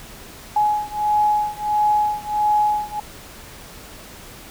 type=beating tone pair; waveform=sine; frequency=840 / 841.5 Hz; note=G#5 / G#5; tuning=+19 / +23 cents; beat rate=1.5 Hz; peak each=-19 / -20 dBFS; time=0.56-3 s; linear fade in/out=5 ms; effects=pink hiss -40 dBFS RMS until 4.5 s